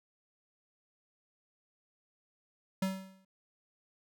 square tone with exponential decay, 190.6 Hz, G3, 48 cents flat, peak -28 dBFS, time 2.82-3.25 s, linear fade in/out 5 ms, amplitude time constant 92 ms, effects none

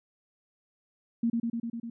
sine tone with echo, 232 Hz, A#3, 8 cents flat, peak -23 dBFS, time 1.23-1.3 s, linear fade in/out 5 ms, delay 100 ms, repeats 6, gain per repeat -2 dB, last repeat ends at 1.9 s, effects none

